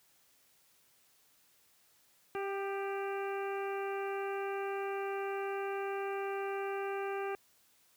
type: harmonic tone with a mistuned harmonic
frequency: 393.7 Hz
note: G4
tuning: 8 cents sharp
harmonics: 1 / 2 / 3 / 4 / 5 / 6 / 7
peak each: -36 / -41 / -45 / -46 / -53 / -49 / -52 dBFS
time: 2.35-7.35 s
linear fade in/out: 0 ms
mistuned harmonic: 3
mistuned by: +24 cents
effects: white hiss -68 dBFS RMS until 7.96 s + high-pass 60 Hz 12 dB/octave